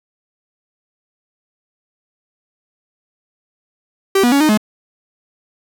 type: tone with pitch steps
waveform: 45% pulse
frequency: 388.8 / 242.5 / 280.4 / 307.8 / 212.8 Hz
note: G4 / B3 / C#4 / D#4 / G#3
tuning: -14 / -31 / +20 / -19 / +42 cents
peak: -10 dBFS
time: 4.15-4.575 s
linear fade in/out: 5 ms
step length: 85 ms
effects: none